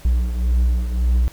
triangle beating tone pair, 60.2 / 62 Hz, B1 / B1, -44 / +7 cents, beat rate 1.8 Hz, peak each -14 / -21 dBFS, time 0.05-1.28 s, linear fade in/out 0 ms, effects pink hiss -45 dBFS RMS until 1.32 s

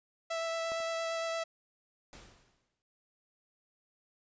sawtooth tone with vibrato, 659.3 Hz, E5, in tune, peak -29 dBFS, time 0.3-1.44 s, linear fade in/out 10 ms, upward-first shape sine, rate 8.7 Hz, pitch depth 9 cents each way
clicks, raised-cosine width 1 ms, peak -32 / -39 dBFS, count 2, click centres 0.719 / 0.803 s
pink noise with exponential decay, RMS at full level -49 dBFS, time 2.13-2.82 s, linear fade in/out 0 ms, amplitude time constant 150 ms
effects resampled to 16000 Hz

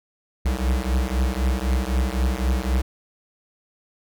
square beating tone pair, 62 / 65.9 Hz, B1 / C2, +7 / +13 cents, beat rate 3.9 Hz, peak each -23 / -24 dBFS, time 0.45-2.82 s, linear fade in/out 10 ms, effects none

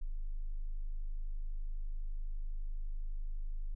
sine tone, 25.96 Hz, G#0, in tune, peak -33 dBFS, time 0.01-3.75 s, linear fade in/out 10 ms, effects tanh soft clip ceiling -30 dBFS

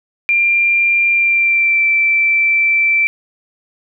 sine tone with pitch glide, 2384 to 2335 Hz, D7 to D7, +25 to -11 cents, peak -10 dBFS, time 0.29-3.07 s, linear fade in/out 0 ms, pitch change -36 cents, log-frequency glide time 1.11-1.86 s, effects none

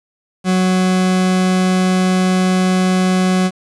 40% pulse tone, 185 Hz, F#3, in tune, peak -11 dBFS, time 0.44-3.51 s, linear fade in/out 50 ms, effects resampled to 22050 Hz + 7-bit

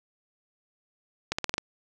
accelerating click train, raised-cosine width 0.2 ms, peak -10 dBFS, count 6, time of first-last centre 1.32-1.581 s, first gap 65 ms, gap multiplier 0.89, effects none

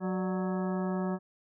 harmonic tone with a mistuned harmonic, 185 Hz, F#3, in tune, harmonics 1 / 2 / 3 / 4 / 5 / 6 / 7 / 9, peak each -30 / -36 / -40 / -42 / -44 / -46 / -47 / -49 dBFS, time 0-1.19 s, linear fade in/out 50 ms, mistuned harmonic 3, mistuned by +88 cents, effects none

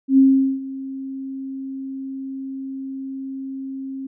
sine tone with ADSR envelope, 268.1 Hz, C4, 42 cents sharp, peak -8 dBFS, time 0.08-4.07 s, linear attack 96 ms, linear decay 420 ms, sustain -19 dB, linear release 7 ms, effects none

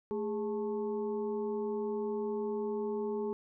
harmonic tone with a mistuned harmonic, 218.7 Hz, A3, 10 cents flat, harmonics 1 / 2 / 4 / 5, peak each -38 / -33 / -45 / -52 dBFS, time 0.11-3.33 s, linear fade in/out 0 ms, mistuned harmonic 2, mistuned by -98 cents, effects none

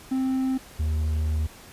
triangle tone pair in turn, 262.2 / 77.32 Hz, C4 / D#2, +4 / -10 cents, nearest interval octave + major sixth, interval 2114 cents, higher first, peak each -20 dBFS, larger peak neither, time 0.11-0.58 / 0.79-1.47 s, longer second, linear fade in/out 10 ms, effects pink hiss -47 dBFS RMS until 1.72 s + resampled to 32000 Hz

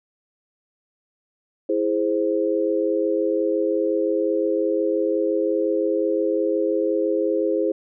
sine chord, E augmented, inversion none, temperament equal, 329.6 / 415.3 / 523.3 Hz, E4 / G#4 / B#4, 0 / 0 / 0 cents, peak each -23 dBFS, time 1.69-7.72 s, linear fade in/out 5 ms, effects none

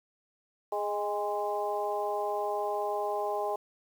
harmonic tone with a mistuned harmonic, 207.7 Hz, G#3, in tune, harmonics 2 / 3 / 4 / 5, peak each -34 / -34 / -33 / -38 dBFS, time 0.72-3.56 s, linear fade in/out 5 ms, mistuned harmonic 4, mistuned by -28 cents, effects 9-bit

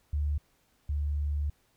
sine tone pair in turn, 73.42 / 73.08 Hz, D2 / D2, 0 / -8 cents, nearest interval unison, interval 8 cents, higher first, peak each -26 / -27 dBFS, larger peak first, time 0.13-0.38 / 0.89-1.5 s, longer second, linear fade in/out 5 ms, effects pink hiss -69 dBFS RMS until 1.76 s

